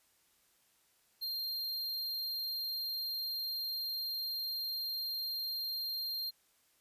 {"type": "tone", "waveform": "square", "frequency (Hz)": 4192, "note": "C8", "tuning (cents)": 2, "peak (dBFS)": -36, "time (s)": [1.21, 6.31], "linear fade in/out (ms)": 20, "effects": ["white hiss -71 dBFS RMS until 6.8 s", "resampled to 32000 Hz"]}